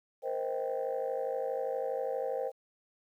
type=chord; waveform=sine; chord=C minor seventh; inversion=third; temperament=just; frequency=470.9 / 523.3 / 627.9 / 784.9 Hz; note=Bb4 / C5 / Eb5 / G5; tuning=+18 / 0 / +16 / +2 cents; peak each=-36 / -33 / -39 / -39 dBFS; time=0.22-2.52 s; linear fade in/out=50 ms; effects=tanh soft clip ceiling -24 dBFS + 11-bit